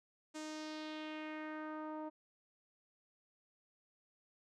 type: tone with low-pass filter sweep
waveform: sawtooth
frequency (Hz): 309.1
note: D#4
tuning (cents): -11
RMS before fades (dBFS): -45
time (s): 0.34-2.1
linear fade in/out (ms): 20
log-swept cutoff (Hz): 7700 to 850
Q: 2.1
effects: none